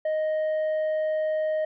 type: tone with tanh clipping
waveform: sine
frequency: 622.3 Hz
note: D#5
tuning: in tune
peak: -24 dBFS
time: 0.05-1.65 s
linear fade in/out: 5 ms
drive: 4 dB
effects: none